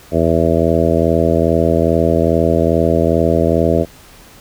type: harmonic tone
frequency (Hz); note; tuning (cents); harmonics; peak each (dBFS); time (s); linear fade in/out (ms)
82.41; E2; 0; 1 / 2 / 3 / 4 / 5 / 6 / 7 / 8; -19 / -19 / -19 / -19 / -19 / -19 / -19 / -19; 0.11-3.86; 50
effects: pink hiss -42 dBFS RMS until 4.4 s